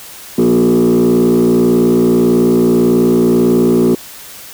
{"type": "tone with frequency modulation", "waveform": "sine", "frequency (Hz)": 305.3, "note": "D#4", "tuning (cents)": -33, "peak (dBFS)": -5, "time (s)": [0.38, 3.95], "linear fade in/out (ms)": 5, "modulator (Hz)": 58.3, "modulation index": 2, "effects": ["tanh soft clip ceiling -6 dBFS", "white hiss -33 dBFS RMS until 4.53 s"]}